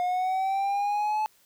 triangle linear sweep, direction up, 714 to 865 Hz, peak -22 dBFS, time 0-1.26 s, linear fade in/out 0 ms, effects white hiss -62 dBFS RMS until 1.45 s

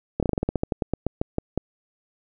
slowing click train, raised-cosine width 2 ms, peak -9 dBFS, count 17, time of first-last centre 0.2-1.576 s, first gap 27 ms, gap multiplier 1.14, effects none

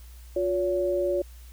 sine tone pair together, 357 / 566.7 Hz, F4 / C#5, +38 / +38 cents, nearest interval minor sixth, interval 800 cents, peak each -26 / -25 dBFS, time 0.36-1.22 s, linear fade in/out 5 ms, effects added 60 Hz sine -43 dBFS peak until 1.52 s + white hiss -56 dBFS RMS until 1.52 s

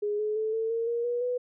sine tone with pitch steps, 415.3 / 425.7 / 436.5 / 447.4 / 458.7 / 470.2 / 482 / 494.2 Hz, G#4 / G#4 / A4 / A4 / A#4 / A#4 / B4 / B4, 0 / +43 / -14 / +29 / -28 / +15 / -42 / +1 cents, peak -26 dBFS, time 0.02-1.38 s, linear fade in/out 10 ms, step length 170 ms, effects none

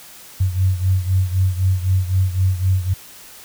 sine beating tone pair, 92.5 / 96.4 Hz, F#2 / G2, 0 / -28 cents, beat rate 3.9 Hz, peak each -16 / -20 dBFS, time 0.4-2.94 s, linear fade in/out 10 ms, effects white hiss -41 dBFS RMS until 3.44 s

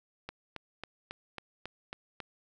click train, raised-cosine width 0.3 ms, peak -23 dBFS, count 8, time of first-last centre 0.29-2.203 s, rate 3.66 Hz, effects none

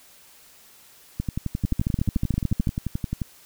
two click trains, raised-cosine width 5 ms, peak -13 / -10 dBFS, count 24 / 15, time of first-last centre 1.2-3.218 / 1.65-2.672 s, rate 11.4 / 13.7 Hz, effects white hiss -52 dBFS RMS until 3.45 s

